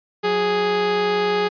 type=tone pair together; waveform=sawtooth; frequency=183.14 / 415.2 Hz; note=F#3 / G#4; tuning=-17 / 0 cents; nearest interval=octave + major second; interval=1417 cents; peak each=-25 / -14 dBFS; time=0.23-1.49 s; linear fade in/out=20 ms; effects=resampled to 11025 Hz